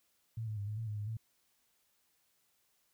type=tone with pitch steps; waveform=sine; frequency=113.1 / 107.7 / 101.2 / 106.3 / 113.1 / 105.4 / 103.9 / 111.8 Hz; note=A2 / A2 / G#2 / G#2 / A2 / G#2 / G#2 / A2; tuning=+48 / -37 / -44 / +41 / +48 / +26 / +1 / +28 cents; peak=-36 dBFS; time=0.37-1.17 s; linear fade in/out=5 ms; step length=100 ms; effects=white hiss -75 dBFS RMS until 2.93 s